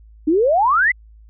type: exponential sweep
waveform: sine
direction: up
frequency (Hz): 292.6 to 2093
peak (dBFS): -12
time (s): 0.27-0.92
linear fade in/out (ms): 10
effects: added 54 Hz sine -42 dBFS peak until 1.29 s